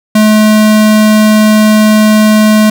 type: tone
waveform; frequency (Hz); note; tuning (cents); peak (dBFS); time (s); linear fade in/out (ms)
square; 214.5; A3; -44; -4; 0.15-2.7; 5
effects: none